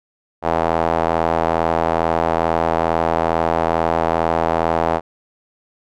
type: tone with band-pass filter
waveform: sawtooth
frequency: 82.3 Hz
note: E2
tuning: 2 cents flat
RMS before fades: -18 dBFS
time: 0.42-5.01 s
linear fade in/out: 50 ms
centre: 750 Hz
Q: 2
effects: none